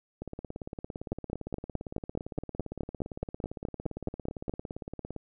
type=two click trains; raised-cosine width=2 ms; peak=-24 / -17 dBFS; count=88 / 17; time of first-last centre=0.22-5.163 / 1.12-4.496 s; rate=17.6 / 4.74 Hz; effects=none